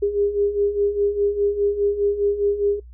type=beating tone pair; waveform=sine; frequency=403.1 / 408 Hz; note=G4 / G#4; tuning=+48 / -31 cents; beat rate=4.9 Hz; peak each=-24 / -19 dBFS; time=0.02-2.8 s; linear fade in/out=10 ms; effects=noise-tail reverb RT60 0.1 s tail -23 dB re dry + added 60 Hz sine -39 dBFS peak until 2.93 s